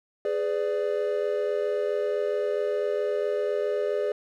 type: chord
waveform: triangle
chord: G# diminished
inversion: none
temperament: equal with one note detuned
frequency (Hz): 415.3 / 502.8 / 587.3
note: G#4 / B4 / D5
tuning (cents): 0 / +31 / 0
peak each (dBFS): -25 / -29 / -27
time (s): 0.25-4.12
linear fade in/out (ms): 2
effects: none